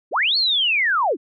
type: linear two-way sweep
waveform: sine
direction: up then down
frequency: 233.1 to 4439 to 233.1 Hz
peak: -16 dBFS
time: 0.11-1.17 s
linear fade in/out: 50 ms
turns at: 0.37 s
effects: none